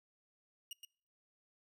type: tone with echo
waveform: sawtooth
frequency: 2862 Hz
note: F7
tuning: 42 cents sharp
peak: -40 dBFS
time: 0.71-0.73 s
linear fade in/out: 2 ms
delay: 120 ms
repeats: 1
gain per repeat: -5 dB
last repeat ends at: 0.85 s
effects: noise-tail reverb RT60 0.5 s tail -26 dB re dry